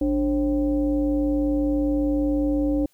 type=tone with frequency modulation; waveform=sine; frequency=294.6 Hz; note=D4; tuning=6 cents sharp; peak=-19 dBFS; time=0.01-2.86 s; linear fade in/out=5 ms; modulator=242 Hz; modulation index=0.74; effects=white hiss -64 dBFS RMS until 2.93 s